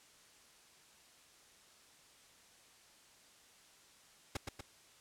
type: noise with echo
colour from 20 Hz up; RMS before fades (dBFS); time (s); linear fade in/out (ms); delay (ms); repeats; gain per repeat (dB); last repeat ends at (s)
pink; -37; 4.35-4.37; 5; 120; 2; -4; 4.61
effects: white hiss -63 dBFS RMS until 5 s + low-pass 9000 Hz 12 dB/octave